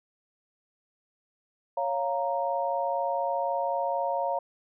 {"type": "chord", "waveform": "sine", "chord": "Bb minor", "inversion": "first", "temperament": "equal", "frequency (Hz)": [554.4, 698.5, 932.3], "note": ["Db5", "F5", "Bb5"], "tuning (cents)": [0, 0, 0], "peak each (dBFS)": -30, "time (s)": [1.77, 4.39], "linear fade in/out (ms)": 5, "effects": []}